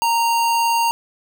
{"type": "tone", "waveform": "square", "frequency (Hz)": 927, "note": "A#5", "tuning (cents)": -10, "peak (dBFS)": -16, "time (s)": [0.02, 0.91], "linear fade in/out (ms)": 0, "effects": []}